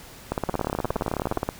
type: two click trains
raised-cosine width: 1 ms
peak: -10 / -12 dBFS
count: 21 / 18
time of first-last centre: 0.32-1.49 / 0.49-1.375 s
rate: 17.1 / 19.2 Hz
effects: pink hiss -45 dBFS RMS until 1.59 s